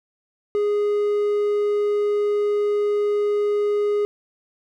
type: tone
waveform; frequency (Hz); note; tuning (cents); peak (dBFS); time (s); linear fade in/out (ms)
triangle; 413.7; G#4; -7; -16; 0.55-4.05; 0
effects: none